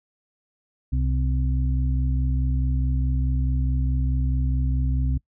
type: harmonic tone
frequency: 64.7 Hz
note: C2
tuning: 19 cents flat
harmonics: 1 / 2 / 4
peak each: -21 / -26 / -33 dBFS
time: 0.92-5.18 s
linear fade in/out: 10 ms
effects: noise-tail reverb RT60 0.1 s tail -22 dB re dry